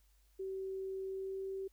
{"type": "tone with pitch glide", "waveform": "sine", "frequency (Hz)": [382.9, 385.6], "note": ["G4", "G4"], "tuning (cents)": [-41, -28], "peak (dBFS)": -38, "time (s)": [0.39, 1.68], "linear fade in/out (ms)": 10, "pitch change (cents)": 13, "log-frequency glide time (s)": [1.06, 1.45], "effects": ["added 50 Hz sine -66 dBFS peak until 1.72 s", "white hiss -75 dBFS RMS until 1.72 s"]}